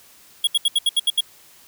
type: tone bursts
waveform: square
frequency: 3322 Hz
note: G#7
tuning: in tune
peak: -15 dBFS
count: 8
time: 0.44-1.207 s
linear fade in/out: 5 ms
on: 32 ms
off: 73 ms
effects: white hiss -50 dBFS RMS until 1.67 s